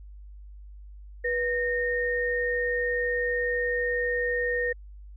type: tone pair together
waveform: sine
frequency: 488.4 / 1842 Hz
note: B4 / A#6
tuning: -19 / -21 cents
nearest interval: octave + major seventh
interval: 2298 cents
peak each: -27 dBFS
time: 1.24-4.73 s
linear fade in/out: 10 ms
effects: added 50 Hz sine -42 dBFS peak until 5.16 s